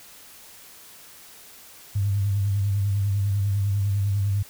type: tone with vibrato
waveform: sine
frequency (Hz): 100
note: G2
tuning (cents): +35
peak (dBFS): -20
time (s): 1.95-4.43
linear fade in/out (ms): 10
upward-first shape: sine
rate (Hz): 10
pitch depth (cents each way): 49
effects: white hiss -47 dBFS RMS until 4.49 s